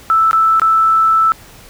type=tone with dropouts; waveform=sine; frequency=1318.5 Hz; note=E6; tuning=in tune; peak=-8 dBFS; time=0.1-1.32 s; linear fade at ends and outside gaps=0 ms; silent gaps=0.311-0.331 / 0.597-0.618 s; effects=pink hiss -40 dBFS RMS until 1.69 s